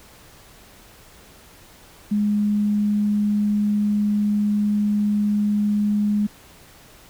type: tone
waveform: sine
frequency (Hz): 207.7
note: G#3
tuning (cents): 0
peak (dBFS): -17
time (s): 2.11-6.27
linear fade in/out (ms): 10
effects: pink hiss -48 dBFS RMS until 7.09 s